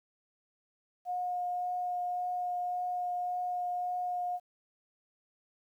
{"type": "tone with vibrato", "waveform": "sine", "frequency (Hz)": 718, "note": "F5", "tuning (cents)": 48, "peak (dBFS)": -31, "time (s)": [1.05, 4.4], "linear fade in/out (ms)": 50, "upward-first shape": "triangle", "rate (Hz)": 1.8, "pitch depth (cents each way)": 10, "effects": ["11-bit"]}